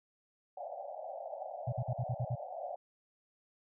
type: band-pass noise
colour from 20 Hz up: white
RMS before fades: -43 dBFS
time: 0.57-2.76 s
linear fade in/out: 5 ms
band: 560 to 780 Hz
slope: 96 dB/octave
type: tone bursts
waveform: sine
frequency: 123.47 Hz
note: B2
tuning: in tune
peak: -31 dBFS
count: 7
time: 1.67-2.355 s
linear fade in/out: 10 ms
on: 55 ms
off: 50 ms
effects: none